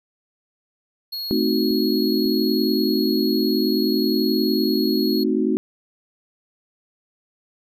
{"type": "tone", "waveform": "square", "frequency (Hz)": 4317, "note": "C#8", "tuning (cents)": -47, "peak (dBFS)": -27, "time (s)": [1.12, 5.24], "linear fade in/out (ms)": 10}
{"type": "chord", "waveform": "sine", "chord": "A diminished seventh", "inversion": "none", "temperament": "equal with one note detuned", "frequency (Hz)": [220, 260.6, 311.1, 370], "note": ["A3", "C4", "Eb4", "Gb4"], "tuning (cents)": [0, -7, 0, 0], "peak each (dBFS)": -23, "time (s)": [1.31, 5.57], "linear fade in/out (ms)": 0}
{"type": "clicks", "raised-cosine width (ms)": 3, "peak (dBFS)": -30, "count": 2, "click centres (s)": [1.71, 2.259]}
{"effects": []}